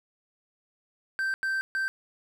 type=tone bursts at uneven times; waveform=triangle; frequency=1560 Hz; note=G6; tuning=9 cents flat; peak=-24 dBFS; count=3; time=1.19-1.34 / 1.43-1.61 / 1.75-1.88 s; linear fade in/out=0 ms; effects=none